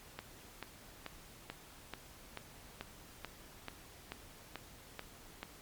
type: click train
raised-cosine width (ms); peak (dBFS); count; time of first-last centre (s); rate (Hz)
0.3; -25; 13; 0.19-5.43; 2.29
effects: pink hiss -56 dBFS RMS until 5.61 s + MP3 96 kbps